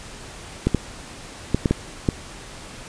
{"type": "clicks", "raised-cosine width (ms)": 3, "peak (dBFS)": -4, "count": 6, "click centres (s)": [0.67, 0.747, 1.546, 1.658, 1.71, 2.088], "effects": ["pink hiss -39 dBFS RMS until 2.88 s", "resampled to 22050 Hz"]}